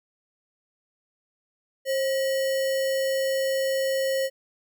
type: tone with sample-and-hold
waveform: sine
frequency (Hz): 535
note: C5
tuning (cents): +38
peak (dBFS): -22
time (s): 1.85-4.3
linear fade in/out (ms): 50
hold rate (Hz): 2450
effects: none